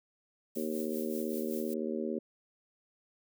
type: noise with tremolo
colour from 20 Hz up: violet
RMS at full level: -44 dBFS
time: 0.55-1.74 s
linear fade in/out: 5 ms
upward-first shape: sine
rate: 5.2 Hz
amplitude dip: 55%
type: harmonic tone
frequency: 77.78 Hz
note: D#2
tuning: in tune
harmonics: 3 / 4 / 5 / 6 / 7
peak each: -36 / -39 / -37 / -42 / -41 dBFS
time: 0.56-2.19 s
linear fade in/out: 5 ms
effects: none